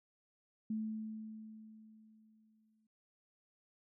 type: tone with exponential decay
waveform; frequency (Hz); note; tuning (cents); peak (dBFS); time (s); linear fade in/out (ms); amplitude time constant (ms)
sine; 218.1; A3; -15; -34; 0.7-2.87; 5; 470
effects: none